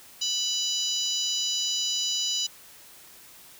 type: harmonic tone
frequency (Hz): 987.8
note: B5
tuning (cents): 0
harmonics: 3 / 4 / 5 / 6 / 7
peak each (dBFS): -30 / -31 / -32 / -33 / -33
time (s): 0.21-2.47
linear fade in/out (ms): 10
effects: white hiss -50 dBFS RMS until 3.59 s